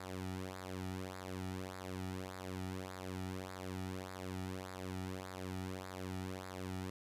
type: tone with flanger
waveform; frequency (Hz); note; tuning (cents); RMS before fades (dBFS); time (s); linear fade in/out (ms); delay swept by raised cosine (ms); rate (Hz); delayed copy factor
sawtooth; 93.2; F#2; +13; -44; 0-6.9; 5; 0.33 to 1.93; 1.7; -0.75
effects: resampled to 32000 Hz + 12-bit